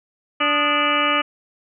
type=harmonic tone with a mistuned harmonic; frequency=291.9 Hz; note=D4; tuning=10 cents flat; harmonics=1 / 2 / 3 / 4 / 5 / 6 / 7 / 8 / 9 / 10; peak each=-27 / -26 / -31 / -20 / -31 / -29 / -29 / -24 / -29 / -24 dBFS; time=0.4-1.22 s; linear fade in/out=10 ms; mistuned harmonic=4; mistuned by=+94 cents; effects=none